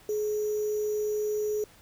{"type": "tone with sample-and-hold", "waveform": "sine", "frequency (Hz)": 423, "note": "G#4", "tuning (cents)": 32, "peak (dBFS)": -26, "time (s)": [0.09, 1.64], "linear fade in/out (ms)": 2, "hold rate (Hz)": 6300, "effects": ["pink hiss -56 dBFS RMS until 1.81 s"]}